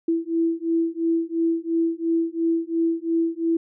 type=beating tone pair; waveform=sine; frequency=329.6 / 332.5 Hz; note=E4 / E4; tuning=0 / +15 cents; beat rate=2.9 Hz; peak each=-23 dBFS; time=0.08-3.57 s; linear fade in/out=5 ms; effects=none